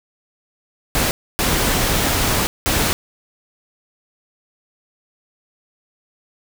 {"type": "noise bursts at uneven times", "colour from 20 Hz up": "pink", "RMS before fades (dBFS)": -18, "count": 3, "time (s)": [[0.95, 1.11], [1.39, 2.47], [2.66, 2.93]], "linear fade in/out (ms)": 0, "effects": []}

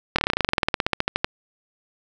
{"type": "slowing click train", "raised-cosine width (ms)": 0.3, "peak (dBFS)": -3, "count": 23, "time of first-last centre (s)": [0.16, 1.245], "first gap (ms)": 25, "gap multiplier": 1.06, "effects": []}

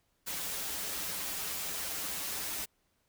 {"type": "noise with comb filter", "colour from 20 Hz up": "white", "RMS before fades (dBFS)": -37, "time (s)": [0.26, 2.66], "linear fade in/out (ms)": 20, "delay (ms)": 8.3, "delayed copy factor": -0.65, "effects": ["pink hiss -75 dBFS RMS until 3.08 s"]}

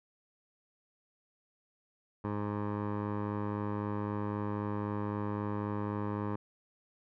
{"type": "tone with low-pass filter", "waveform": "15% pulse", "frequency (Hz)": 103.83, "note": "G#2", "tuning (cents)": 0, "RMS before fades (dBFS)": -35, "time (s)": [2.24, 6.36], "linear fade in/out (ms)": 5, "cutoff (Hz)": 1100, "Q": 1.6, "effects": []}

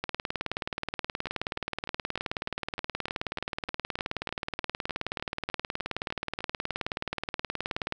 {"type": "two click trains", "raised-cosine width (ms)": 0.3, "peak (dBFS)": [-14, -22], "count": [150, 19], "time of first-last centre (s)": [[0.04, 7.924], [1.27, 6.708]], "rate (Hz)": [18.9, 3.31], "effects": []}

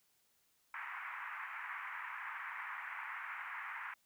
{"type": "band-pass noise", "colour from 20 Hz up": "white", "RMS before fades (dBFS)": -45, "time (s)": [0.74, 3.94], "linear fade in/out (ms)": 2, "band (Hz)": [900, 2200], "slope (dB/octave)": 48, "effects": ["white hiss -75 dBFS RMS until 4.05 s"]}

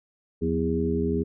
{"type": "harmonic tone with a mistuned harmonic", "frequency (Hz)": 81.6, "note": "E2", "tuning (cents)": -17, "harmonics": [1, 2, 3, 4, 5], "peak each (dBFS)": [-30, -29, -28, -32, -27], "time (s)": [0.41, 1.24], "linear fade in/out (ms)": 20, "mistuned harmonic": 2, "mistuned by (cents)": 100, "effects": []}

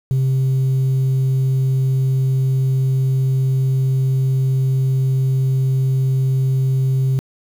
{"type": "tone", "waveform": "sine", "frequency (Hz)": 132.3, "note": "C3", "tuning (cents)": 20, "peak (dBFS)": -11, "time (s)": [0.11, 7.19], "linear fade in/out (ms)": 0, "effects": ["tanh soft clip ceiling -13 dBFS", "7-bit"]}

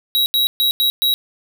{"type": "tone bursts at uneven times", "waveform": "square", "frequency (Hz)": 3858, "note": "B7", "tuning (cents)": -41, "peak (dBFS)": -14, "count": 5, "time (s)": [[0.15, 0.26], [0.34, 0.47], [0.6, 0.71], [0.8, 0.9], [1.02, 1.14]], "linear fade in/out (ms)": 0, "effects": []}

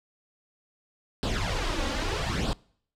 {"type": "noise with flanger", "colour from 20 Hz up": "pink", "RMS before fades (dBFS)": -28, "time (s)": [1.23, 2.53], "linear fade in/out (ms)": 0, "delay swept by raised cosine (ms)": [0.23, 3.63], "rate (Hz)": 0.79, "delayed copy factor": 0.7, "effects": ["noise-tail reverb RT60 0.6 s tail -25 dB re dry", "low-pass 5000 Hz 12 dB/octave"]}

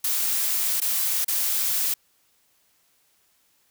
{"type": "noise with dropouts", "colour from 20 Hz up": "blue", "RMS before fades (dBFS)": -24, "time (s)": [0.04, 1.94], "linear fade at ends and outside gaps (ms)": 5, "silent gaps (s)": [[0.803, 0.816], [1.246, 1.28]], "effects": ["white hiss -65 dBFS RMS until 3.7 s"]}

